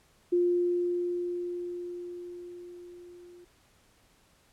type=tone with level ramp; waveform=sine; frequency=352.1 Hz; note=F4; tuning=14 cents sharp; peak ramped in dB=-21 to -49 dBFS; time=0.32-3.45 s; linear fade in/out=10 ms; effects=pink hiss -64 dBFS RMS until 4.52 s + low-pass 12000 Hz 12 dB/octave